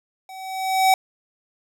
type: tone with level ramp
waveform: square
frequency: 760 Hz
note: F#5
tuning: 46 cents sharp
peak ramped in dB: -38 to -12 dBFS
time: 0.29-0.94 s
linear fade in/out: 2 ms
effects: none